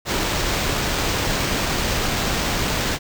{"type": "noise with sample-and-hold", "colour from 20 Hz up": "pink", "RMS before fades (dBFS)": -22, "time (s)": [0.05, 2.99], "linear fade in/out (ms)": 50, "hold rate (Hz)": 11025, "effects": []}